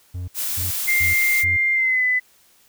triangle tone bursts, 89.7 Hz, F2, 47 cents sharp, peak -24 dBFS, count 4, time 0.14-1.57 s, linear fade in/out 10 ms, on 140 ms, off 290 ms
blue noise, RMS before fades -25 dBFS, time 0.34-1.45 s, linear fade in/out 50 ms
sine tone with pitch glide, 2100 to 2005 Hz, C7 to B6, +6 to +26 cents, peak -16 dBFS, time 0.87-2.2 s, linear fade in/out 20 ms, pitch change -80 cents, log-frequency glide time 1.74-2.04 s
effects white hiss -56 dBFS RMS until 2.68 s

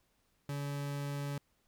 40% pulse tone, 142.5 Hz, C#3, 48 cents sharp, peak -35 dBFS, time 0.49-1.38 s, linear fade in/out 2 ms, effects pink hiss -75 dBFS RMS until 1.67 s

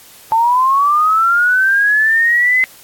sine linear sweep, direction up, 880 to 2051 Hz, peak -9 dBFS, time 0.32-2.64 s, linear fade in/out 0 ms, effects white hiss -41 dBFS RMS until 2.83 s + AAC 64 kbps

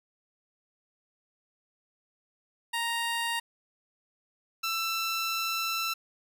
15% pulse tone pair in turn, 932.3 / 1334.9 Hz, A#5 / E6, 0 / +21 cents, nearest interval tritone, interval 621 cents, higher second, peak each -22 dBFS, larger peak neither, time 2.73-3.4 / 4.63-5.94 s, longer second, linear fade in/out 10 ms, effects none

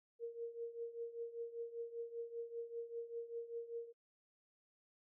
sine tone with tremolo, 466.2 Hz, A#4, in tune, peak -39 dBFS, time 0.19-3.93 s, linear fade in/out 50 ms, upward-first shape triangle, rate 5.1 Hz, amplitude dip 85%, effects noise-tail reverb RT60 0.1 s tail -25 dB re dry

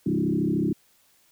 sine tone with frequency modulation, 250 Hz, B3, 21 cents sharp, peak -21 dBFS, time 0.06-0.73 s, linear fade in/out 5 ms, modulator 33.6 Hz, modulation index 3.1, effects white hiss -62 dBFS RMS until 1.31 s

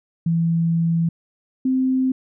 sine tone pair in turn, 166.4 / 260.1 Hz, E3 / C4, +17 / -10 cents, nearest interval minor sixth, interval 773 cents, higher second, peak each -16 dBFS, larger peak neither, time 0.26-1.09 / 1.65-2.12 s, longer first, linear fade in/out 5 ms, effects none

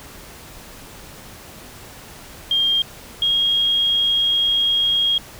sine tone pair in turn, 3210 / 3266 Hz, G7 / G#7, +40 / -30 cents, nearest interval unison, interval 30 cents, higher second, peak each -15 dBFS, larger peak neither, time 2.51-2.82 / 3.22-5.18 s, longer second, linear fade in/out 2 ms, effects pink hiss -40 dBFS RMS until 5.39 s

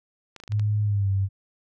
clicks, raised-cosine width 0.2 ms, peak -24 dBFS, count 6, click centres 0.363 / 0.401 / 0.437 / 0.478 / 0.521 / 0.596 s
sine tone with pitch glide, 105.1 to 97.5 Hz, G#2 to G2, +21 to -9 cents, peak -20 dBFS, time 0.49-1.29 s, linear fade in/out 50 ms, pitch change -130 cents, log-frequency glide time 0.83-1.09 s
effects none

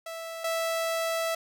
sawtooth tone pair in turn, 658 / 658 Hz, E5 / E5, -3 / -3 cents, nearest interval unison, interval 0 cents, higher neither, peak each -32 / -23 dBFS, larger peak second, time 0.06-0.44 / 0.44-1.35 s, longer second, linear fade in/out 5 ms, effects none

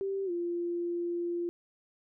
sine tone with pitch glide, 390.5 to 345.9 Hz, G4 to F4, -7 to -17 cents, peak -30 dBFS, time 0.01-1.49 s, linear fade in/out 0 ms, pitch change -210 cents, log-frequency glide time 0.25-0.31 s, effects none

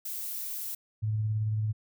violet noise, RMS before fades -36 dBFS, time 0.05-0.75 s, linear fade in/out 5 ms
sine tone with tremolo, 107.9 Hz, A2, 33 cents flat, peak -25 dBFS, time 1.02-1.73 s, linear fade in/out 20 ms, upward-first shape sine, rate 18 Hz, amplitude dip 25%
effects none

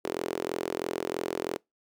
sawtooth tone with high-pass filter, 43.07 Hz, F1, 23 cents flat, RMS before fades -33 dBFS, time 0.04-1.57 s, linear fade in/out 10 ms, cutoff 390 Hz, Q 3.4, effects noise-tail reverb RT60 0.2 s tail -26 dB re dry

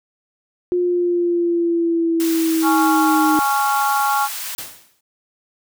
sine linear sweep, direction down, 357.2 to 307.9 Hz, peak -15 dBFS, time 0.72-3.39 s, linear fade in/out 0 ms
white high-pass noise, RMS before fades -28 dBFS, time 2.2-4.55 s, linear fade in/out 0 ms, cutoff 960 Hz, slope 12 dB/octave
harmonic tone, 277.2 Hz, C#4, in tune, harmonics 3 / 4 / 5, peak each -18 / -21 / -22 dBFS, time 2.62-4.29 s, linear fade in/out 50 ms
white noise with exponential decay, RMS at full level -27 dBFS, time 4.58-5.01 s, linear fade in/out 5 ms, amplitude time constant 92 ms
effects none

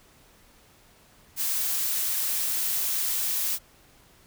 blue noise, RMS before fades -27 dBFS, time 1.36-3.59 s, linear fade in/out 50 ms, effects pink hiss -57 dBFS RMS until 4.26 s

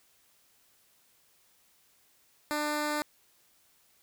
10% pulse tone, 298.6 Hz, D4, 29 cents sharp, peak -21 dBFS, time 2.51-3.02 s, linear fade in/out 0 ms, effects white hiss -66 dBFS RMS until 4.02 s

